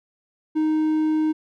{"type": "tone", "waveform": "triangle", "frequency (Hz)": 311.1, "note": "D#4", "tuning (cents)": 0, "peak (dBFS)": -16, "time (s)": [0.55, 1.33], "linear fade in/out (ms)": 20, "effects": []}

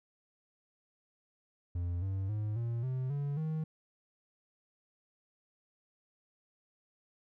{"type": "tone with pitch steps", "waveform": "triangle", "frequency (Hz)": [87.31, 96.32, 106.26, 117.22, 129.31, 142.66, 157.38], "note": ["F2", "G2", "G#2", "A#2", "C3", "D3", "D#3"], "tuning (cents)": [0, -30, 40, 10, -20, -50, 20], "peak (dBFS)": -30, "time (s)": [1.75, 3.64], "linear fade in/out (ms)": 5, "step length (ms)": 270, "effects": []}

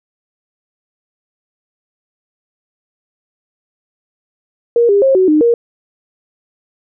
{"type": "tone with pitch steps", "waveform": "sine", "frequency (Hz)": [471.4, 402.7, 536, 373.9, 305.3, 470.1], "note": ["A#4", "G4", "C5", "F#4", "D#4", "A#4"], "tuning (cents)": [19, 47, 42, 18, -33, 15], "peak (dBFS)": -7, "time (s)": [4.76, 5.54], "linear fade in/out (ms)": 2, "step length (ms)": 130, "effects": []}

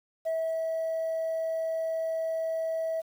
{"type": "tone with ADSR envelope", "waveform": "sine", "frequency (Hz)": 649, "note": "E5", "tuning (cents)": -27, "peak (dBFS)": -24, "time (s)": [0.25, 3.02], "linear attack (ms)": 21, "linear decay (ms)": 300, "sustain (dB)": -2, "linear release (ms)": 24, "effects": ["tanh soft clip ceiling -25 dBFS", "9-bit"]}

